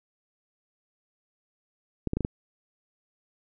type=clicks; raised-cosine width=3 ms; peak=-14 dBFS; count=5; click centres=2.073 / 2.134 / 2.17 / 2.207 / 2.249 s; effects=none